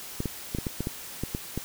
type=clicks; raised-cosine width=3 ms; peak=-16 dBFS; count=10; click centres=0.204 / 0.257 / 0.549 / 0.586 / 0.668 / 0.806 / 0.871 / 1.236 / 1.349 / 1.576 s; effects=white hiss -41 dBFS RMS until 1.64 s